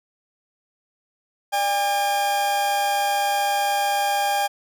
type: tone pair together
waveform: 40% pulse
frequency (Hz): 591.3 / 807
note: D5 / G#5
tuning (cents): +12 / -50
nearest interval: perfect fourth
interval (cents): 538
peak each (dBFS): -29 / -19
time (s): 1.52-4.48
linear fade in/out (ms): 20
effects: none